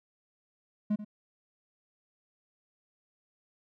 triangle tone with echo, 210 Hz, G#3, 19 cents sharp, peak -23 dBFS, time 0.9-0.96 s, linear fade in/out 10 ms, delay 88 ms, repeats 1, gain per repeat -13 dB, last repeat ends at 1.048 s, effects none

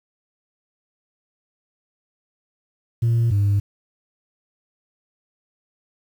sine tone pair in turn, 116.3 / 101.09 Hz, A#2 / G#2, -4 / -46 cents, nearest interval major second, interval 242 cents, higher first, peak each -13 dBFS, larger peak neither, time 3.02-3.31 / 3.31-3.6 s, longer neither, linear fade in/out 10 ms, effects tanh soft clip ceiling -14 dBFS + 8-bit

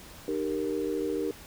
sine chord, Eb major, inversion none, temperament equal with one note detuned, 305.6 / 392 / 466.2 Hz, Eb4 / G4 / Bb4, -31 / 0 / 0 cents, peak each -32 dBFS, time 0.28-1.31 s, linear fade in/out 2 ms, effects pink hiss -48 dBFS RMS until 1.46 s

